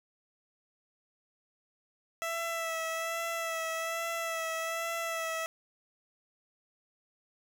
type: tone with vibrato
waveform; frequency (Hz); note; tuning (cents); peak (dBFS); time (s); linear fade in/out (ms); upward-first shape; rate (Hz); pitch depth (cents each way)
15% pulse; 659.3; E5; 0; -26; 2.22-5.46; 0; sine; 1.2; 26
effects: none